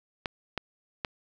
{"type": "clicks", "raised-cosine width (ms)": 0.3, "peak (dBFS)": -14, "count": 3, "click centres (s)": [0.258, 0.577, 1.048], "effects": []}